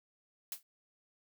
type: noise with exponential decay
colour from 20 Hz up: blue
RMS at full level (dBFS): -35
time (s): 0.52-0.63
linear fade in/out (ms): 2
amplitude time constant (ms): 22
effects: none